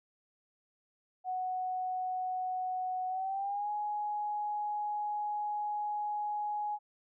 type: tone with pitch glide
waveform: sine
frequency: 740 to 835.4 Hz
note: F#5 to G#5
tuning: 0 to +10 cents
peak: -32 dBFS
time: 1.24-6.79 s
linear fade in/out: 50 ms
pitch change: +210 cents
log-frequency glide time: 3.08-3.7 s
effects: none